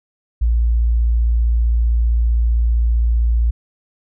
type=tone; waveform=sine; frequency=57.7 Hz; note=A#1; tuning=17 cents flat; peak=-12 dBFS; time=0.41-3.51 s; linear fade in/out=10 ms; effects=none